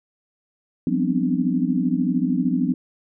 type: tone cluster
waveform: sine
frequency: 176.3 / 193.2 / 248.2 / 261.3 / 299.7 Hz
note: F3 / G3 / B3 / C4 / D4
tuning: +17 / -25 / +9 / -2 / +35 cents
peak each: -25 / -27 / -23 / -23 / -28 dBFS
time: 0.87-2.74 s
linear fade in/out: 2 ms
effects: none